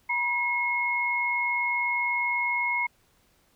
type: tone pair together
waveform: sine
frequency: 964 / 2164 Hz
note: B5 / C#7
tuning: -42 / -42 cents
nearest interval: octave + major second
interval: 1400 cents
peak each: -29 / -25 dBFS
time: 0.09-2.87 s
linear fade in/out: 10 ms
effects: pink hiss -65 dBFS RMS until 3.55 s